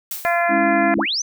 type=noise with exponential decay; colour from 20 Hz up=blue; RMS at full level=-25 dBFS; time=0.11-0.53 s; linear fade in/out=2 ms; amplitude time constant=90 ms
type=harmonic tone; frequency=343.7 Hz; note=F4; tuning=28 cents flat; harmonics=2 / 3 / 4 / 5 / 6 / 7; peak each=-18 / -26 / -26 / -23 / -26 / -30 dBFS; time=0.25-0.94 s; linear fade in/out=0 ms
type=chord; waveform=sine; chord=C# minor; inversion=second; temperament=equal; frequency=207.7 / 277.2 / 329.6 Hz; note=G#3 / C#4 / E4; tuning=0 / 0 / 0 cents; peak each=-24 / -22 / -21 dBFS; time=0.48-1.06 s; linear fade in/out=50 ms
type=linear sweep; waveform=sine; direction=up; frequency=71.7 to 6270 Hz; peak=-19 dBFS; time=0.97-1.22 s; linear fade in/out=5 ms
effects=none